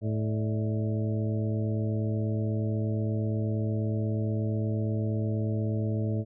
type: harmonic tone with a mistuned harmonic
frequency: 108.4 Hz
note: A2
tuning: 25 cents flat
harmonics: 1 / 2 / 3 / 4 / 5 / 6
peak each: -27 / -33 / -37 / -39 / -41 / -43 dBFS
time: 0.01-6.25 s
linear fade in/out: 50 ms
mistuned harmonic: 5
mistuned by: +100 cents
effects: none